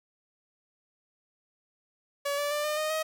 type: tone with pitch steps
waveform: sawtooth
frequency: 568 / 579.9 / 592.1 / 604.6 / 617.3 / 630.2 Hz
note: C#5 / D5 / D5 / D#5 / D#5 / D#5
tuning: +42 / -22 / +14 / -50 / -14 / +22 cents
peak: -24 dBFS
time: 2.25-3.03 s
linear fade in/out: 10 ms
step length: 130 ms
effects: none